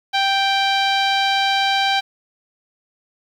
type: tone with low-pass filter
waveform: sawtooth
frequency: 784 Hz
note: G5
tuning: in tune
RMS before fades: -18 dBFS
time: 0.13-2.01 s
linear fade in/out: 20 ms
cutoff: 3900 Hz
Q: 2.8
effects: 8-bit